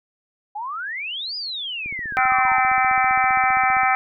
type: exponential two-way sweep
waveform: sine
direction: up then down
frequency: 802 to 5030 to 802 Hz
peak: -26 dBFS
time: 0.55-2.61 s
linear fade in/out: 10 ms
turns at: 1.36 s
type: click train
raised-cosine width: 3 ms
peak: -27 dBFS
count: 31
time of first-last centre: 1.86-3.834 s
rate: 15.2 Hz
type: harmonic tone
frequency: 257.7 Hz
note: C4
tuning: 26 cents flat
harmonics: 3 / 4 / 5 / 6 / 7 / 8 / 9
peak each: -19 / -31 / -21 / -29 / -26 / -26 / -24 dBFS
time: 2.17-3.95 s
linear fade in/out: 0 ms
effects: none